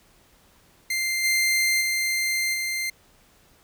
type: tone with level steps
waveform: sawtooth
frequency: 2092 Hz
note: C7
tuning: 1 cent flat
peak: -20 / -16 / -19 / -22 dBFS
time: 0.9-2.9 s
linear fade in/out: 5 ms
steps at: 1.23 / 1.8 / 2.53 s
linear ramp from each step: 20 ms
effects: pink hiss -58 dBFS RMS until 3.63 s